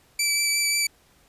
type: tone with vibrato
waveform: 15% pulse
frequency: 2317 Hz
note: D7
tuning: 24 cents flat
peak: -14 dBFS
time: 0.19-0.87 s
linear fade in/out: 5 ms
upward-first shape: triangle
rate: 5.6 Hz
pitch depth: 14 cents each way
effects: pink hiss -59 dBFS RMS until 1.28 s + resampled to 32000 Hz